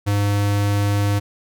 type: tone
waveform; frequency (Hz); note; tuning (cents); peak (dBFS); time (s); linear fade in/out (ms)
square; 101.8; G#2; -34; -17; 0.06-1.2; 20
effects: none